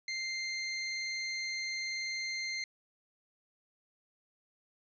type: tone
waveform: 25% pulse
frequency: 2093 Hz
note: C7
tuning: in tune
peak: -31 dBFS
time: 0.08-2.64 s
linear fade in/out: 2 ms
effects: resampled to 16000 Hz